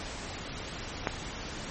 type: click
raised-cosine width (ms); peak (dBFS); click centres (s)
0.5; -11; 1.072
effects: pink hiss -39 dBFS RMS until 1.7 s + MP3 32 kbps